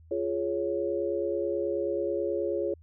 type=chord; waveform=sine; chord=Db major; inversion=first; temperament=just; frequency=346.5 / 415.8 / 554.4 Hz; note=F4 / Ab4 / Db5; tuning=-14 / +2 / 0 cents; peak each=-31 dBFS; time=0.11-2.74 s; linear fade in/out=5 ms; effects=added 81 Hz sine -51 dBFS peak until 2.82 s